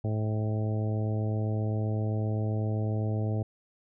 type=harmonic tone with a mistuned harmonic; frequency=107.7 Hz; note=A2; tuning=37 cents flat; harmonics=1 / 2 / 3 / 4 / 5 / 6 / 7; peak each=-27 / -36 / -39 / -40 / -42 / -42 / -46 dBFS; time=0.04-3.43 s; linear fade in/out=5 ms; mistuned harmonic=7; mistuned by=+51 cents; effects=none